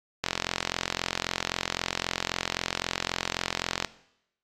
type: click train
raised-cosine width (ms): 0.2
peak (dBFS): -8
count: 159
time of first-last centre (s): 0.24-3.847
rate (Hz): 43.8
effects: noise-tail reverb RT60 0.8 s tail -19 dB re dry + AAC 64 kbps